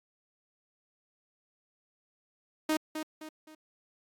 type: tone with echo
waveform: sawtooth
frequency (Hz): 311.1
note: D#4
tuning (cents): 0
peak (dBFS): -22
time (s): 2.69-2.77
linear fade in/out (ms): 5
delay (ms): 260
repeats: 3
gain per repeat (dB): -8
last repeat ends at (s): 3.55
effects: AAC 64 kbps